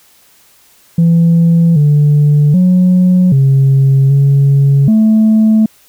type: tone with pitch steps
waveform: sine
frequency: 167.7 / 147.2 / 182.1 / 135.8 / 139.2 / 218.4 Hz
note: E3 / D3 / F#3 / C#3 / C#3 / A3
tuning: +30 / +4 / -27 / -35 / +8 / -13 cents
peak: -3 dBFS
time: 0.98-5.66 s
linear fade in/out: 5 ms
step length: 780 ms
effects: tanh soft clip ceiling -3 dBFS + white hiss -47 dBFS RMS until 5.88 s